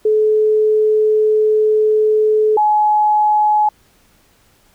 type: tone pair in turn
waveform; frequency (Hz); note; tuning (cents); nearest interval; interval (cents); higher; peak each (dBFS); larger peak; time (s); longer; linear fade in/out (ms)
sine; 430.1 / 845.9; A4 / G#5; -39 / +32; octave; 1171; second; -10; neither; 0.05-2.57 / 2.57-3.69; first; 5
effects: pink hiss -54 dBFS RMS until 4.74 s